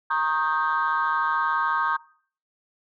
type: chord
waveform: sine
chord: Eb dominant seventh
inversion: second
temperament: equal with one note detuned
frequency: 932.3 / 1090.9 / 1244.5 / 1568 Hz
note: Bb5 / Db6 / Eb6 / G6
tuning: 0 / -28 / 0 / 0 cents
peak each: -26 dBFS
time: 0.1-1.97 s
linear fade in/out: 10 ms
effects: noise-tail reverb RT60 0.5 s tail -21 dB re dry + tanh soft clip ceiling -14 dBFS